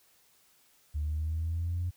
sine exponential sweep, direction up, 73.7 to 89.6 Hz, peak -28 dBFS, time 0.94-1.91 s, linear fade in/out 20 ms, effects tanh soft clip ceiling -25 dBFS + white hiss -65 dBFS RMS until 1.96 s

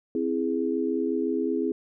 sine chord, C augmented, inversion none, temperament equal, 261.6 / 329.6 / 415.3 Hz, C4 / E4 / G#4, 0 / 0 / 0 cents, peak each -28 dBFS, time 0.15-1.72 s, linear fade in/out 2 ms, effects none

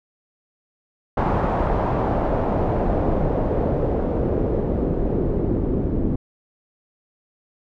pink noise with low-pass filter sweep, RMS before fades -21 dBFS, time 1.17-6.16 s, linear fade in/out 5 ms, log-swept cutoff 950 to 320 Hz, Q 1.6, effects none

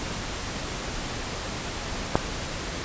click, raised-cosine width 1 ms, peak -4 dBFS, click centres 2.155 s, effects pink hiss -32 dBFS RMS until 2.84 s + resampled to 16000 Hz

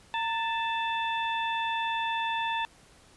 harmonic tone with a mistuned harmonic, 880 Hz, A5, in tune, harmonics 1 / 2 / 3 / 4, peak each -29 / -35 / -36 / -37 dBFS, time 0.14-2.65 s, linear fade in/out 0 ms, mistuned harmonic 1, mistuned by +71 cents, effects pink hiss -57 dBFS RMS until 3.16 s + resampled to 24000 Hz

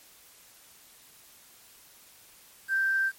sine tone with quantisation, 1568 Hz, G6, in tune, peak -23 dBFS, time 2.68-3.12 s, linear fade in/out 50 ms, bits 8, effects white hiss -55 dBFS RMS until 3.18 s + MP3 64 kbps

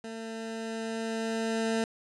20% pulse tone with level ramp, 224.7 Hz, A3, 37 cents sharp, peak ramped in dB -33 to -21 dBFS, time 0.04-1.84 s, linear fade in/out 2 ms, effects resampled to 22050 Hz

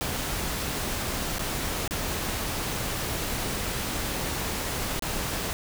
pink noise with dropouts, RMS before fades -30 dBFS, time 0.01-5.53 s, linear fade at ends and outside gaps 0 ms, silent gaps 1.384-1.393 / 1.877-1.909 / 4.994-5.023 s, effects none

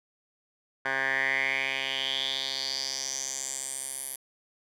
10% pulse tone with band-pass filter sweep, 134.3 Hz, C3, 46 cents sharp, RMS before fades -31 dBFS, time 0.85-4.16 s, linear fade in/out 5 ms, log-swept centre 1500 to 11000 Hz, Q 5.2, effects none

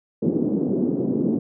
pink band-pass noise, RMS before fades -22 dBFS, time 0.22-1.39 s, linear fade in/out 5 ms, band 190 to 380 Hz, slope 24 dB/octave, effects none

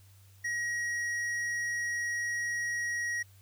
sine tone with hard clipping, 1898 Hz, A#6, 31 cents sharp, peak -32 dBFS, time 0.44-3.23 s, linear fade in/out 10 ms, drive 8 dB, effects added 97 Hz sine -55 dBFS peak until 3.41 s + white hiss -64 dBFS RMS until 3.41 s

